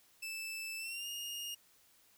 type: tone with pitch glide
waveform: sawtooth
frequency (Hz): 2637 to 2843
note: E7 to F7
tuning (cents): 0 to +30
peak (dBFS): -37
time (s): 0.22-1.55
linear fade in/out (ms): 10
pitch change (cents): +130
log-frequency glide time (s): 0.78-1.08
effects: white hiss -67 dBFS RMS until 2.17 s